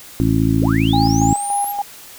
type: harmonic tone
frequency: 55 Hz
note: A1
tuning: in tune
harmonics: 1 / 2 / 3 / 4 / 5 / 6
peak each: -23 / -18 / -20 / -23 / -17 / -23 dBFS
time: 0.2-1.33 s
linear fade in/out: 0 ms
type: linear sweep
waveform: sine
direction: up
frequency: 87.31 to 11870 Hz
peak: -24 dBFS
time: 0.59-1.73 s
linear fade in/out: 20 ms
type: tone with tremolo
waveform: sine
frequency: 812 Hz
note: G#5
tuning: 39 cents flat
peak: -16 dBFS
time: 0.93-1.82 s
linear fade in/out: 5 ms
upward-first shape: square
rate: 3.5 Hz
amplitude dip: 50%
effects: white hiss -39 dBFS RMS until 2.18 s